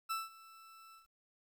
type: tone with ADSR envelope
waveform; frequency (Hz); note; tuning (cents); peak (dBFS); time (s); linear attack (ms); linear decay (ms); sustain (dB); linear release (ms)
40% pulse; 1324; E6; +7; -33; 0.09-1.08; 20; 180; -21; 140
effects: 12-bit